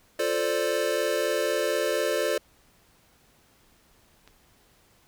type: chord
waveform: square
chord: D minor seventh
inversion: first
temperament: equal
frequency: 349.2 / 440 / 523.3 / 587.3 Hz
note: F4 / A4 / C5 / D5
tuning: 0 / 0 / 0 / 0 cents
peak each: -33 / -30 / -30 / -29 dBFS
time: 0.19-2.38 s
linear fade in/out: 5 ms
type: click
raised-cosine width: 0.2 ms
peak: -32 dBFS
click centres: 4.276 s
effects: pink hiss -61 dBFS RMS until 5.07 s